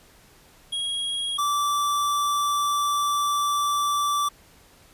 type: tone pair in turn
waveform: square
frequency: 3293 / 1164.3 Hz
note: G#7 / D6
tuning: -15 / -15 cents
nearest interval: octave + tritone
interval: 1800 cents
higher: first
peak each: -26 / -22 dBFS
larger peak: second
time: 0.72-1.38 / 1.38-4.29 s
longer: second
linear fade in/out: 10 ms
effects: pink hiss -54 dBFS RMS until 4.93 s + resampled to 32000 Hz